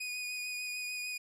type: tone with vibrato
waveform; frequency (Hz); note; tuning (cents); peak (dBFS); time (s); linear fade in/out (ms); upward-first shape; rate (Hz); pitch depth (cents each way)
sawtooth; 2474; D#7; -10; -33; 0-1.18; 10; triangle; 6.7; 19
effects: low-pass 12000 Hz 12 dB/octave